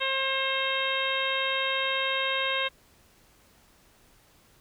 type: harmonic tone with a mistuned harmonic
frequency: 534 Hz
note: C5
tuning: 35 cents sharp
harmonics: 1 / 2 / 3 / 4 / 5 / 6 / 7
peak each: -33 / -33 / -33 / -33 / -33 / -33 / -33 dBFS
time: 0-2.69 s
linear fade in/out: 20 ms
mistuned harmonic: 6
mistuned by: -16 cents
effects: pink hiss -60 dBFS RMS until 4.6 s